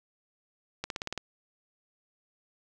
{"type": "accelerating click train", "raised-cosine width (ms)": 0.2, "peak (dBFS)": -16, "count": 7, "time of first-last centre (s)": [0.84, 1.177], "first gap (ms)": 62, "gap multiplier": 0.96, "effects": []}